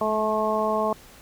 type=harmonic tone with a mistuned harmonic; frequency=216.3 Hz; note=A3; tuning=29 cents flat; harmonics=1 / 2 / 3 / 4 / 5; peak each=-30 / -28 / -25 / -29 / -27 dBFS; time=0.01-0.93 s; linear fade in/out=2 ms; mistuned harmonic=1; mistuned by=-16 cents; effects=pink hiss -49 dBFS RMS until 1.21 s